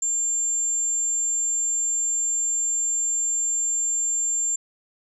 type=tone; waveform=sine; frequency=7320 Hz; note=A#8; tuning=32 cents flat; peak=-21 dBFS; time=0.02-4.56 s; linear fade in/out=5 ms; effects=none